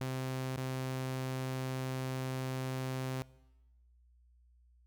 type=tone with dropouts; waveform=sawtooth; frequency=130.4 Hz; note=C3; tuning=5 cents flat; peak=-31 dBFS; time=0.01-3.22 s; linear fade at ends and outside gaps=0 ms; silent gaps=0.562-0.575 s; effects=noise-tail reverb RT60 1.0 s tail -21 dB re dry + added 60 Hz sine -62 dBFS peak until 4.86 s